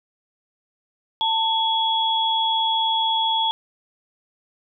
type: tone pair together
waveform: sine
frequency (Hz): 893 / 3352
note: A5 / G#7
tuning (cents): +25 / +15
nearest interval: octave + major seventh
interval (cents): 2290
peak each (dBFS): -21 / -21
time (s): 1.21-3.51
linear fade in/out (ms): 0
effects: none